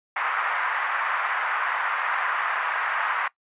pink band-pass noise, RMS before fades -26 dBFS, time 0.16-3.28 s, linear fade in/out 5 ms, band 990 to 1900 Hz, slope 24 dB/octave, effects noise-tail reverb RT60 0.1 s tail -20 dB re dry + resampled to 8000 Hz

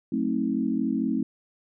sine chord, F# diminished seventh, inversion none, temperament just, 185 / 222 / 266.4 / 319.7 Hz, F#3 / A3 / C4 / Eb4, 0 / +16 / +31 / +47 cents, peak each -33 / -27 / -27 / -30 dBFS, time 0.12-1.23 s, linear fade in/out 5 ms, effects none

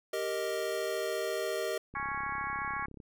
square chord, Eb major, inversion first, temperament equal, 392 / 466.2 / 622.3 Hz, G4 / Bb4 / Eb5, 0 / 0 / 0 cents, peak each -37 / -37 / -36 dBFS, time 0.13-1.78 s, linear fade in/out 5 ms
click train, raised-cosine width 3 ms, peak -35 dBFS, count 37, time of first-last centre 1.94-3.002 s, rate 33.9 Hz
harmonic tone, 277.2 Hz, C#4, in tune, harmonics 3 / 4 / 5 / 6 / 7 / 8, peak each -41 / -36 / -43 / -39 / -46 / -42 dBFS, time 1.95-2.86 s, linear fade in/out 5 ms
effects none

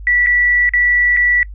sine tone with dropouts, 1955 Hz, B6, 18 cents flat, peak -10 dBFS, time 0.07-1.43 s, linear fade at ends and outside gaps 1 ms, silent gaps 0.263-0.269 / 0.692-0.736 / 1.166-1.171 s, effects noise-tail reverb RT60 0.1 s tail -25 dB re dry + added 50 Hz sine -28 dBFS peak until 1.54 s

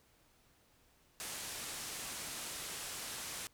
white low-pass noise, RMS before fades -44 dBFS, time 1.2-3.47 s, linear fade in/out 0 ms, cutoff 11000 Hz, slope 24 dB/octave, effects pink hiss -69 dBFS RMS until 3.53 s

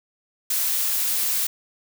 blue noise, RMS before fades -23 dBFS, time 0.5-1.47 s, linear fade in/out 5 ms, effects none

